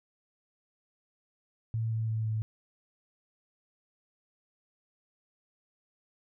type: tone with pitch steps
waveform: sine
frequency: 112.8 / 111.7 / 110.61 / 109.53 Hz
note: A2 / A2 / A2 / A2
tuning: +44 / +27 / +10 / -7 cents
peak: -28 dBFS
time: 1.74-2.42 s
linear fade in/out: 0 ms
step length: 170 ms
effects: none